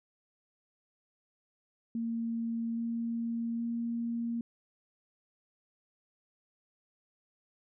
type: tone with pitch steps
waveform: sine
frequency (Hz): 230 / 231.7 / 233.5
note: A#3 / A#3 / A#3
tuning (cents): -23 / -10 / +3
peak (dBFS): -31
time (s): 1.95-4.41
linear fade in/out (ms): 2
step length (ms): 820
effects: none